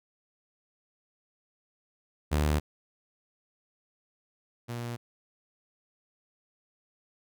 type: tone pair in turn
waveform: sawtooth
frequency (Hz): 75 / 119.06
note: D2 / A#2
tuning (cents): +37 / +37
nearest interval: minor sixth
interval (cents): 800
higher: second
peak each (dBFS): -20 / -30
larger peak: first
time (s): 2.31-2.6 / 4.68-4.97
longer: neither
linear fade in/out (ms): 20
effects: none